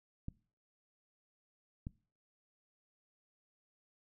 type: clicks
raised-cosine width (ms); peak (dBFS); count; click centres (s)
5; -28 / -28; 2; 0.284 / 1.869
effects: noise-tail reverb RT60 0.4 s tail -22 dB re dry